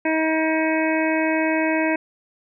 harmonic tone, 317.6 Hz, D#4, 36 cents sharp, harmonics 1 / 2 / 3 / 5 / 6 / 7 / 8, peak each -21 / -24 / -28 / -29 / -30 / -29 / -30 dBFS, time 0.05-1.96 s, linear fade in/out 5 ms, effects none

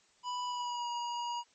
square tone with pitch glide, 987.8 to 955.3 Hz, B5 to A#5, 0 to +42 cents, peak -35 dBFS, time 0.23-1.44 s, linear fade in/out 50 ms, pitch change -58 cents, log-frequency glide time 0.44-0.89 s, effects white hiss -67 dBFS RMS until 1.54 s + MP3 32 kbps

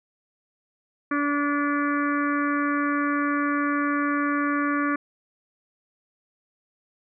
harmonic tone, 288.8 Hz, D4, 29 cents flat, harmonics 1 / 2 / 4 / 5 / 6 / 7 / 8, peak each -24 / -35 / -27 / -31 / -32 / -38 / -40 dBFS, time 1.11-4.96 s, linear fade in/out 5 ms, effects none

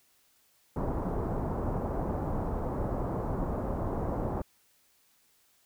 pink low-pass noise, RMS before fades -32 dBFS, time 0.76-4.42 s, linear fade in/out 5 ms, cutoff 990 Hz, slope 24 dB/octave, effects white hiss -67 dBFS RMS until 5.65 s

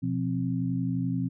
sine tone cluster, 123.7 / 175.3 / 264.2 Hz, B2 / F3 / C4, +3 / +7 / +17 cents, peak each -30 dBFS, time 0.02-1.29 s, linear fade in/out 20 ms, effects none

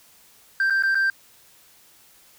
sine tone with dropouts, 1573 Hz, G6, 6 cents sharp, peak -15 dBFS, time 0.6-1.1 s, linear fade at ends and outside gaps 2 ms, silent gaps 0.7-0.705 / 0.825-0.835 / 0.947-0.953 s, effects tanh soft clip ceiling -17 dBFS + white hiss -54 dBFS RMS until 2.38 s

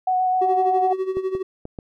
sine tone with vibrato, 740 Hz, F#5, in tune, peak -17 dBFS, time 0.07-0.93 s, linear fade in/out 5 ms, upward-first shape square, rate 7.8 Hz, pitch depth 9 cents each way
triangle tone with tremolo, 378.1 Hz, F#4, 38 cents sharp, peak -17 dBFS, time 0.41-1.43 s, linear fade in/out 10 ms, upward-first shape sine, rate 12 Hz, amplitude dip 75%
clicks, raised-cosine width 2 ms, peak -20 dBFS, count 4, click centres 1.17 / 1.351 / 1.654 / 1.788 s
effects none

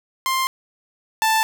sawtooth tone pair in turn, 1052 / 882.3 Hz, C6 / A5, +9 / +5 cents, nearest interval minor third, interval 304 cents, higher first, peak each -15 / -12 dBFS, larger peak second, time 0.26-0.47 / 1.22-1.43 s, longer neither, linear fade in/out 0 ms, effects none

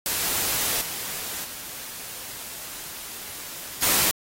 white noise with level steps, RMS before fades -25 / -32 / -37 / -21 dBFS, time 0.06-4.11 s, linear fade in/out 0 ms, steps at 0.81 / 1.44 / 3.82 s, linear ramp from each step 5 ms, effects AAC 48 kbps

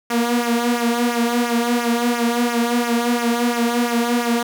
sawtooth tone with flanger, 237.7 Hz, A#3, 34 cents sharp, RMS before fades -19 dBFS, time 0.1-4.43 s, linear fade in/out 5 ms, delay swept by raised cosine 0.23 to 3.83 ms, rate 2.9 Hz, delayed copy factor -0.7, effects none

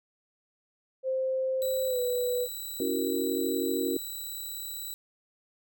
sine tone with pitch glide, 523.3 to 493.9 Hz, C5 to B4, 0 to 0 cents, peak -26 dBFS, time 1.03-2.48 s, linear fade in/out 50 ms, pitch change -100 cents, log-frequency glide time 1.87-1.99 s
5% pulse tone, 3942 Hz, B7, 4 cents flat, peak -28 dBFS, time 1.62-4.94 s, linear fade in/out 0 ms
sine chord, F# dominant seventh, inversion second, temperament equal, 277.2 / 329.6 / 370 / 466.2 Hz, C#4 / E4 / F#4 / A#4, 0 / 0 / 0 / 0 cents, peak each -32 / -33 / -31 / -33 dBFS, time 2.8-3.97 s, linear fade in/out 2 ms
effects none

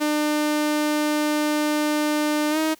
sawtooth tone with pitch glide, 300 to 314.9 Hz, D4 to D#4, +37 to +21 cents, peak -16 dBFS, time 0-2.75 s, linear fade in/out 20 ms, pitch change +84 cents, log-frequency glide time 2.5-2.58 s, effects white hiss -54 dBFS RMS until 2.79 s

